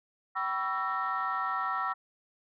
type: tone cluster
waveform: sine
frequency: 766 / 982 / 1121 / 1330 / 1852 Hz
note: G5 / B5 / C#6 / E6 / A#6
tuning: -40 / -10 / +19 / +15 / -12 cents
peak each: -36 / -37 / -35 / -31 / -38 dBFS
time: 0.35-1.94 s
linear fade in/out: 20 ms
effects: tanh soft clip ceiling -21 dBFS